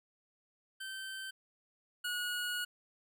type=tone pair in turn; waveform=25% pulse; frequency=1549 / 1452.5 Hz; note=G6 / F#6; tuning=-21 / -32 cents; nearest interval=minor second; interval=111 cents; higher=first; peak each=-37 / -31 dBFS; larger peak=second; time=0.8-1.31 / 2.04-2.65 s; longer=second; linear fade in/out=10 ms; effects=none